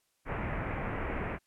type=low-pass noise; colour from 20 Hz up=pink; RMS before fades=-35 dBFS; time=0.25-1.39 s; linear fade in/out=50 ms; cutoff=2400 Hz; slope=48 dB/octave; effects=white hiss -75 dBFS RMS until 1.46 s + low-pass 12000 Hz 12 dB/octave